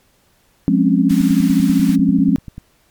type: chord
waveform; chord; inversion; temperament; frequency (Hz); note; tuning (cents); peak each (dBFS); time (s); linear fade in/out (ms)
sine; Db major seventh; first; equal with one note detuned; 177.36 / 207.7 / 261.6 / 277.2; F3 / Ab3 / C4 / Db4; +27 / 0 / 0 / 0; -16; 0.68-2.36; 0
type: high-pass noise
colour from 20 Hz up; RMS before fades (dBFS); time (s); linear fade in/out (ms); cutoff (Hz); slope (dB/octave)
pink; -34; 1.09-1.96; 10; 1400; 12
type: click train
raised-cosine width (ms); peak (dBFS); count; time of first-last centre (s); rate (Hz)
5; -18; 16; 1.11-2.581; 10.2
effects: pink hiss -57 dBFS RMS until 2.9 s + MP3 96 kbps